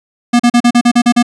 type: tone bursts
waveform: square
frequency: 240 Hz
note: B3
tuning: 49 cents flat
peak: -6 dBFS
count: 9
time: 0.33-1.228 s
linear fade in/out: 10 ms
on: 66 ms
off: 38 ms
effects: resampled to 22050 Hz